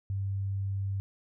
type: tone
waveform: sine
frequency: 98 Hz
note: G2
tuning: in tune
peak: -29 dBFS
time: 0.1-1 s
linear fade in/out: 0 ms
effects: none